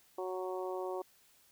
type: harmonic tone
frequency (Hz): 185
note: F#3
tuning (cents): 0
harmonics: 2 / 3 / 4 / 5 / 6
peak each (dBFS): -38 / -42 / -44 / -46 / -48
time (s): 0.18-1.02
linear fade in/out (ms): 5
effects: white hiss -66 dBFS RMS until 1.51 s